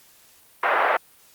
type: band-pass noise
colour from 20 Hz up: pink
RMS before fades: -20 dBFS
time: 0.63-0.97 s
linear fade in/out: 5 ms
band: 570 to 2000 Hz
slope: 24 dB/octave
effects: white hiss -54 dBFS RMS until 1.34 s + Opus 48 kbps